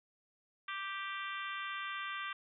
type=harmonic tone; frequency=392 Hz; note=G4; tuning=in tune; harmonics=3 / 4 / 5 / 6 / 7 / 8 / 9; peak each=-42 / -44 / -46 / -48 / -49 / -50 / -51 dBFS; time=0.68-2.33 s; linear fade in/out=5 ms; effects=none